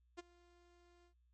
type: tone with ADSR envelope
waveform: sawtooth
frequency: 349.2 Hz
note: F4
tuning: in tune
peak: -40 dBFS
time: 0.17-1.14 s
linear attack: 21 ms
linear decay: 21 ms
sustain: -23 dB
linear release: 93 ms
effects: added 60 Hz sine -70 dBFS peak until 1.33 s + MP3 32 kbps